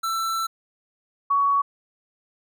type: tone pair in turn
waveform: square / sine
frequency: 1335 / 1122.6 Hz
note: E6 / C#6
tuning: +22 / +22 cents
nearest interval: minor third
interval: 300 cents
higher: first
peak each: -24 / -17 dBFS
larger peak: second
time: 0.03-0.47 / 1.3-1.62 s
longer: first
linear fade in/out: 10 ms
effects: none